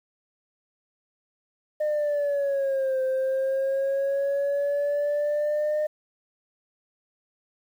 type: exponential two-way sweep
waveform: sine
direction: down then up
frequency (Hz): 609 to 521 to 609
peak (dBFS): -20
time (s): 1.8-5.87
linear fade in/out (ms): 10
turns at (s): 3.02
effects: tanh soft clip ceiling -21 dBFS + 9-bit